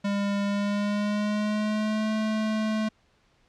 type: tone with pitch glide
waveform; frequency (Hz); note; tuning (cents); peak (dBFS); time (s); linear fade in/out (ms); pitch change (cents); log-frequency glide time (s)
square; 201.3 to 217; G3 to A3; +46 to -24; -25; 0.04-2.89; 10; +130; 0.44-2.11
effects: pink hiss -65 dBFS RMS until 3.48 s + low-pass 5000 Hz 12 dB/octave